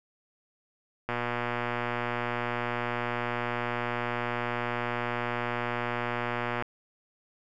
click train, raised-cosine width 0.5 ms, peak -15 dBFS, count 665, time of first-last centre 1.09-6.623 s, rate 120 Hz, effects none

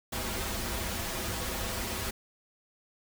pink noise with comb filter, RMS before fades -34 dBFS, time 0.12-2.11 s, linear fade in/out 10 ms, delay 6.8 ms, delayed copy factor -0.8, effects none

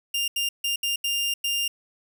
sawtooth tone bursts at uneven times, 2800 Hz, F7, 4 cents sharp, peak -20 dBFS, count 6, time 0.14-0.28 / 0.36-0.49 / 0.64-0.76 / 0.83-0.96 / 1.04-1.34 / 1.44-1.68 s, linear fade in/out 5 ms, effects none

